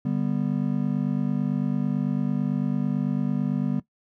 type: chord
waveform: triangle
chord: G major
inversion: second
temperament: just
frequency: 147 / 196 / 245 Hz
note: D3 / G3 / B3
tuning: +2 / 0 / -14 cents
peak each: -25 / -25 / -25 dBFS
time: 0.05-3.8 s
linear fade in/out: 5 ms
effects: noise-tail reverb RT60 0.1 s tail -17 dB re dry